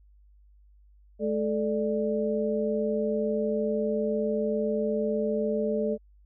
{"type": "tone cluster", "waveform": "sine", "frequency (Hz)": [214.3, 436.5, 591], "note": ["A3", "A4", "D5"], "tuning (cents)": [-45, -14, 11], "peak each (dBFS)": [-29, -28, -30], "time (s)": [1.19, 5.98], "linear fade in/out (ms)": 50, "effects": ["added 50 Hz sine -54 dBFS peak until 6.25 s"]}